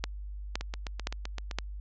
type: two click trains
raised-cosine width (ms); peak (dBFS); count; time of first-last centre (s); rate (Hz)
0.2; -19 / -13; 8 / 4; 0.61-1.512 / 0.04-1.586; 7.76 / 1.94
effects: added 50 Hz sine -37 dBFS peak until 1.8 s + resampled to 16000 Hz